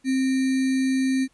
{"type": "tone with sample-and-hold", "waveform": "sine", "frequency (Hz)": 263.5, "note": "C4", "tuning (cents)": 12, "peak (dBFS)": -19, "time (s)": [0.04, 1.28], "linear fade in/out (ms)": 50, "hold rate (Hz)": 2100, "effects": ["pink hiss -64 dBFS RMS until 1.33 s", "resampled to 24000 Hz"]}